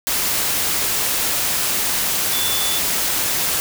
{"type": "tone in noise", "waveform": "sine", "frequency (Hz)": 3480, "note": "A7", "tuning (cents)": -20, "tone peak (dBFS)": -24, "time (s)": [2.33, 2.78], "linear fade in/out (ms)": 0, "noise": "white", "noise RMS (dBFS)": -20, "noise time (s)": [0.07, 3.6], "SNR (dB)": -7, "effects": []}